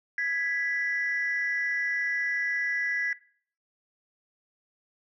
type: tone pair together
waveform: sine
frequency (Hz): 1661.2 / 1975.5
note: G#6 / B6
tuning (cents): 0 / 0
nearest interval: minor third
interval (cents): 300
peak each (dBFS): -28 / -28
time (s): 0.18-3.13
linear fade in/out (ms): 2
effects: noise-tail reverb RT60 0.5 s tail -18 dB re dry + tanh soft clip ceiling -20 dBFS